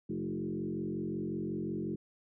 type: tone with frequency modulation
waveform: sine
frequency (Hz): 266.5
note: C4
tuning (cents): +32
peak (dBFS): -33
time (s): 0.09-1.96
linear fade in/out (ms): 10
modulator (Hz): 45.5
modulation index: 2.6
effects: none